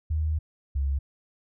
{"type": "tone pair in turn", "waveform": "sine", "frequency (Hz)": [77.78, 68.95], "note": ["D#2", "C#2"], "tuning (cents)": [0, -9], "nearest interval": "major second", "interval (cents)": 209, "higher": "first", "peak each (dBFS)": -23, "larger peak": "neither", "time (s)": [[0.1, 0.39], [0.75, 0.99]], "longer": "first", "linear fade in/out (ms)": 10, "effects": []}